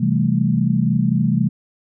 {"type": "chord", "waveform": "sine", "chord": "A minor seventh", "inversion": "first", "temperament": "equal", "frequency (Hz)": [130.81, 164.81, 196, 220], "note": ["C3", "E3", "G3", "A3"], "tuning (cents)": [0, 0, 0, 0], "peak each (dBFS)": -20, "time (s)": [0, 1.49], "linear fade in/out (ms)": 10, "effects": []}